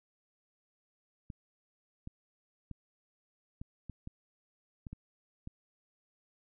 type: clicks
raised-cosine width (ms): 5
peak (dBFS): -30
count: 9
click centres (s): 1.302 / 2.074 / 2.713 / 3.615 / 3.897 / 4.074 / 4.868 / 4.93 / 5.474
effects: none